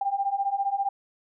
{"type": "beating tone pair", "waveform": "sine", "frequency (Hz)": [784, 799], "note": ["G5", "G5"], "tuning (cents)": [0, 33], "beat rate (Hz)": 15, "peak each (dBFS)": [-28, -26], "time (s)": [0.01, 0.89], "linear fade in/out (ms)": 5, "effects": []}